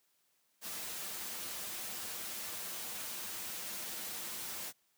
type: noise with comb filter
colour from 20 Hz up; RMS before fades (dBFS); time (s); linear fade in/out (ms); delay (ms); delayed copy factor
white; -42; 0.61-4.73; 50; 7.2; -0.55
effects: white hiss -75 dBFS RMS until 4.97 s + high-pass 100 Hz 12 dB/octave